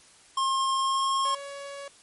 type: tone with pitch glide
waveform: square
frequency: 1069 to 1078.9 Hz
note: C6 to C#6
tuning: +37 to -47 cents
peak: -24 dBFS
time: 0.37-1.35 s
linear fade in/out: 5 ms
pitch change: +16 cents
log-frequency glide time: 0.76-1.07 s
type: tone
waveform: sawtooth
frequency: 561 Hz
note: C#5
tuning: 21 cents sharp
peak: -33 dBFS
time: 1.25-1.88 s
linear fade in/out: 2 ms
effects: white hiss -55 dBFS RMS until 2.02 s + MP3 48 kbps